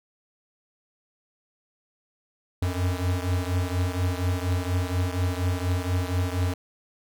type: beating tone pair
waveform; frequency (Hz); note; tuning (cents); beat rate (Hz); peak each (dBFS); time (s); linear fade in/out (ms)
square; 89 / 93.2; F2 / F#2; +33 / +13; 4.2; -26 / -29; 2.62-6.54; 5
effects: none